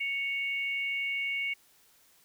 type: tone pair together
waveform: sine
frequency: 2217 / 2797 Hz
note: C#7 / F7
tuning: 0 / +2 cents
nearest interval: major third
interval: 402 cents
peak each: -30 / -37 dBFS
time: 0-1.54 s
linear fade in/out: 10 ms
effects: white hiss -63 dBFS RMS until 2.24 s